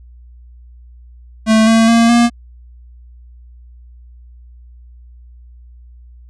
square tone with pitch steps, 220 / 225.4 / 230.9 / 236.6 Hz, A3 / A3 / A#3 / A#3, 0 / +42 / -16 / +26 cents, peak -8 dBFS, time 1.46-2.3 s, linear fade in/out 50 ms, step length 210 ms, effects added 60 Hz sine -37 dBFS peak until 6.29 s + resampled to 22050 Hz

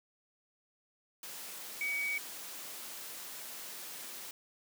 sine tone in noise, 2262 Hz, C#7, 34 cents sharp, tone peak -32 dBFS, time 1.81-2.18 s, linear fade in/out 2 ms, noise white, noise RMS -45 dBFS, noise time 1.23-4.31 s, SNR +10 dB, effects high-pass 200 Hz 12 dB/octave

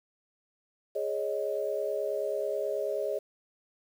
sine chord, Ab suspended fourth, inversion none, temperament just, 415.3 / 553.7 / 623 Hz, Ab4 / Db5 / Eb5, 0 / -2 / +2 cents, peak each -33 dBFS, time 0.95-3.19 s, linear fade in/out 10 ms, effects 9-bit

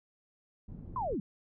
pink low-pass noise, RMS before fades -44 dBFS, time 0.68-1.16 s, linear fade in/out 10 ms, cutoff 210 Hz, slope 12 dB/octave
sine linear sweep, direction down, 1070 to 162.9 Hz, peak -31 dBFS, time 0.96-1.2 s, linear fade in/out 2 ms
effects none

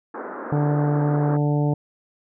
pink band-pass noise, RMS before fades -33 dBFS, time 0.14-1.37 s, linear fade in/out 5 ms, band 240 to 1600 Hz, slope 48 dB/octave
harmonic tone, 146.83 Hz, D3, in tune, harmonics 1 / 2 / 3 / 4 / 5 / 6, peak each -19 / -25 / -29 / -31 / -33 / -35 dBFS, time 0.52-1.74 s, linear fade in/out 5 ms
effects none

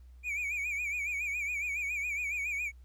triangle tone with vibrato, 2349 Hz, D7, in tune, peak -30 dBFS, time 0.23-2.72 s, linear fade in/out 50 ms, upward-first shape sine, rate 7.2 Hz, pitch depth 99 cents each way, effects added 62 Hz sine -50 dBFS peak until 2.84 s + pink hiss -74 dBFS RMS until 2.84 s

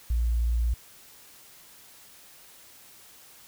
sine tone, 58.3 Hz, A#1, 1 cent sharp, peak -22 dBFS, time 0.1-0.74 s, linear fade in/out 5 ms, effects white hiss -52 dBFS RMS until 3.47 s

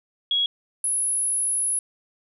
sine tone pair in turn, 3322 / 10547 Hz, G#7 / E9, 0 / 0 cents, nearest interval octave + minor sixth, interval 2000 cents, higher second, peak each -19 / -21 dBFS, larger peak first, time 0.31-0.46 / 0.84-1.79 s, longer second, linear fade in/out 2 ms, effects none

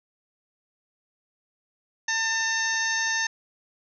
harmonic tone with a mistuned harmonic, 897 Hz, A5, 33 cents sharp, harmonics 1 / 2 / 3 / 4 / 5 / 6 / 7, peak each -34 / -25 / -37 / -36 / -39 / -34 / -31 dBFS, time 2.08-3.27 s, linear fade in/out 5 ms, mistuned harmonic 4, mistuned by +52 cents, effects none

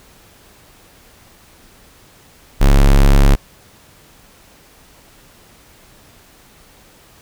square tone, 34.65 Hz, C#1, in tune, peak -7 dBFS, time 2.6-3.36 s, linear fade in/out 20 ms, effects pink hiss -47 dBFS RMS until 7.21 s

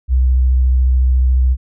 sine tone with vibrato, 63.7 Hz, C2, 46 cents flat, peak -9 dBFS, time 0.08-1.57 s, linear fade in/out 50 ms, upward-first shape sine, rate 14 Hz, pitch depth 22 cents each way, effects none

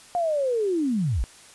sine linear sweep, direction down, 718 to 40 Hz, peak -21 dBFS, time 0.15-1.24 s, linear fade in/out 0 ms, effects white hiss -49 dBFS RMS until 1.54 s + resampled to 24000 Hz

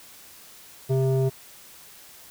square tone with low-pass filter, 132.4 Hz, C3, 21 cents sharp, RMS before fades -22 dBFS, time 0.89-1.3 s, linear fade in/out 20 ms, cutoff 510 Hz, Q 3, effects white hiss -48 dBFS RMS until 2.3 s

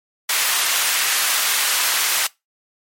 pink high-pass noise, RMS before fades -19 dBFS, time 0.29-2.27 s, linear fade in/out 5 ms, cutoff 1400 Hz, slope 12 dB/octave, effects noise-tail reverb RT60 0.2 s tail -22 dB re dry + MP3 64 kbps

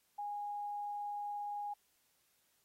sine tone, 823 Hz, G#5, 16 cents flat, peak -38 dBFS, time 0.18-1.74 s, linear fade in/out 10 ms, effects white hiss -75 dBFS RMS until 2.64 s + AAC 48 kbps

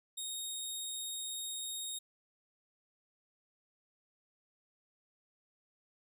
15% pulse tone, 3729 Hz, A#7, in tune, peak -31 dBFS, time 0.17-1.99 s, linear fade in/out 10 ms, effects resampled to 32000 Hz

